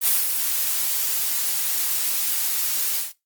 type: noise with ADSR envelope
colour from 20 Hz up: blue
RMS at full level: -17 dBFS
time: 0.01-3.13 s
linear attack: 51 ms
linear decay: 190 ms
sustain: -6 dB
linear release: 160 ms
effects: noise-tail reverb RT60 0.2 s tail -18 dB re dry + Opus 24 kbps